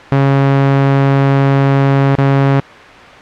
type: tone with dropouts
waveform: sawtooth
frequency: 137.6 Hz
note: C#3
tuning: 12 cents flat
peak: -4 dBFS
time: 0.12-2.6 s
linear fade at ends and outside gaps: 0 ms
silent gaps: 2.152-2.183 s
effects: white hiss -33 dBFS RMS until 3.21 s + low-pass 2000 Hz 12 dB/octave